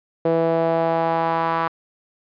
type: tone with band-pass filter sweep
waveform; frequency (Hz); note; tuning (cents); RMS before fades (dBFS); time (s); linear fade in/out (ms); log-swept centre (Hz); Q
sawtooth; 164.81; E3; 0; -20; 0.25-1.68; 5; 510 to 1100; 2.8
effects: resampled to 11025 Hz